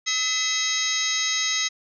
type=harmonic tone with a mistuned harmonic; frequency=642 Hz; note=E5; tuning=46 cents flat; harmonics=2 / 3 / 4 / 5 / 6 / 7 / 8 / 9 / 10; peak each=-37 / -28 / -35 / -34 / -27 / -36 / -30 / -39 / -27 dBFS; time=0.06-1.69 s; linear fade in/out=20 ms; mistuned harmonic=3; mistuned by=+81 cents; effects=none